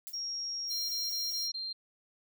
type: noise with exponential decay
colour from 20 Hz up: violet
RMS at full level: -39 dBFS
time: 0.07-0.22 s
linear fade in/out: 0 ms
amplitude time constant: 31 ms
type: tone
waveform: sine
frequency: 5588 Hz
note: F8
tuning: in tune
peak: -34 dBFS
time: 0.13-1.52 s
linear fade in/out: 10 ms
type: noise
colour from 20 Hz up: violet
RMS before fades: -44 dBFS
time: 0.67-1.49 s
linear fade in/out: 50 ms
type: tone bursts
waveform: sine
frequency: 4175 Hz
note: C8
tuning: 5 cents flat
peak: -35 dBFS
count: 5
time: 0.7-1.73 s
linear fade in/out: 10 ms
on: 190 ms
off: 20 ms
effects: none